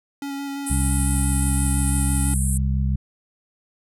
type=tone with vibrato; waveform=square; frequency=279.1 Hz; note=C#4; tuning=12 cents sharp; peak=-28 dBFS; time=0.22-2.34 s; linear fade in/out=2 ms; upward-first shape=square; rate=5.9 Hz; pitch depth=10 cents each way
type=band-pass noise; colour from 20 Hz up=white; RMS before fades=-29 dBFS; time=0.66-2.58 s; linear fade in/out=10 ms; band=8000 to 11000 Hz; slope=96 dB/octave
type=harmonic tone; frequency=66.2 Hz; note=C2; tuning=21 cents sharp; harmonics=1 / 2 / 3; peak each=-20 / -24 / -28 dBFS; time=0.7-2.96 s; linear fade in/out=5 ms
effects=none